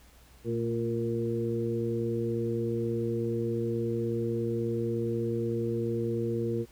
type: harmonic tone with a mistuned harmonic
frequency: 116.54 Hz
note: A#2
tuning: in tune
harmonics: 1 / 2 / 3 / 4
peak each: -33 / -34 / -32 / -33 dBFS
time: 0.44-6.66 s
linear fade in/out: 50 ms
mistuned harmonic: 2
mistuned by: -43 cents
effects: added 60 Hz sine -56 dBFS peak until 6.71 s + pink hiss -59 dBFS RMS until 6.71 s